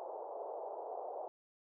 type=band-pass noise; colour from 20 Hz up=white; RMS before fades=-44 dBFS; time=0-1.28 s; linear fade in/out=0 ms; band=420 to 840 Hz; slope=48 dB/octave; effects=none